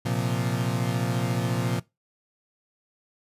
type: chord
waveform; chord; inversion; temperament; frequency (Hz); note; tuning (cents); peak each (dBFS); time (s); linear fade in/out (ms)
35% pulse; Bb suspended second; none; equal; 116.54 / 130.81 / 174.61; Bb2 / C3 / F3; 0 / 0 / 0; -26 / -27 / -28; 0.05-1.8; 10
effects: noise-tail reverb RT60 0.2 s tail -20 dB re dry + resampled to 32000 Hz